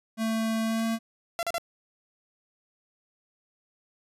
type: tone with pitch glide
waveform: square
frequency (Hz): 223.1 to 226.1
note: A3 to A3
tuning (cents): +24 to +47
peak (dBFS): -26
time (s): 0.17-0.99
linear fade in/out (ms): 50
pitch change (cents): +23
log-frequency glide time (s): 0.64-0.86
type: noise with exponential growth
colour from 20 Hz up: white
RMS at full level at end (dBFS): -40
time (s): 0.72-0.8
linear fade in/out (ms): 0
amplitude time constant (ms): 17
type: tone bursts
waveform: sawtooth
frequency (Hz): 680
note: F5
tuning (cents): -46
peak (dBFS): -23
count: 3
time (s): 1.39-1.581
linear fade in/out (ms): 0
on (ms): 39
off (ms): 37
effects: resampled to 32000 Hz